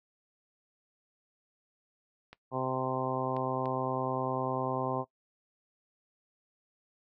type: clicks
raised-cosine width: 0.3 ms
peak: -31 dBFS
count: 3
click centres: 2.33 / 3.366 / 3.657 s
type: harmonic tone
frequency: 130 Hz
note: C3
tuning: 11 cents flat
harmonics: 1 / 2 / 3 / 4 / 5 / 6 / 7 / 8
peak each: -38 / -38 / -38 / -38 / -38 / -38 / -38 / -38 dBFS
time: 2.51-5.05 s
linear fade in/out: 50 ms
effects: noise-tail reverb RT60 0.1 s tail -18 dB re dry